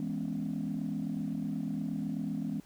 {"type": "chord", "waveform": "sine", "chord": "C# minor seventh", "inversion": "first", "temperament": "equal with one note detuned", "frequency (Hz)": [164.81, 207.7, 246.9, 275], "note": ["E3", "G#3", "B3", "C#4"], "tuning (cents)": [0, 0, 0, -14], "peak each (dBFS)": [-37, -35, -37, -37], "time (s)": [0, 2.6], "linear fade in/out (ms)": 2, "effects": ["tanh soft clip ceiling -26 dBFS", "pink hiss -61 dBFS RMS until 2.65 s"]}